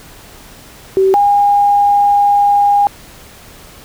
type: tone pair in turn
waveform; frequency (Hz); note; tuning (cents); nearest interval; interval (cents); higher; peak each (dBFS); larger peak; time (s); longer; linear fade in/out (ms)
sine; 383.7 / 813; G4 / G#5; -37 / -37; octave + minor second; 1300; second; -7; neither; 0.97-1.14 / 1.14-2.87; second; 0
effects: pink hiss -38 dBFS RMS until 3.84 s